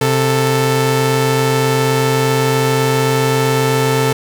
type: tone pair together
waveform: sawtooth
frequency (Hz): 131.2 / 441.3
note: C3 / A4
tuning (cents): +5 / +5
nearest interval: octave + major sixth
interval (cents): 2100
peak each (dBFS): -11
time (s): 0.01-4.13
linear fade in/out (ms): 5
effects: none